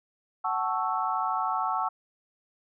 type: chord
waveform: sine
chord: F# minor seventh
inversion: none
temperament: equal with one note detuned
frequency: 746.9 / 880 / 1108.7 / 1318.5 Hz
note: F#5 / A5 / C#6 / E6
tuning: +16 / 0 / 0 / 0 cents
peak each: -31 dBFS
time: 0.44-1.89 s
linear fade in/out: 10 ms
effects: none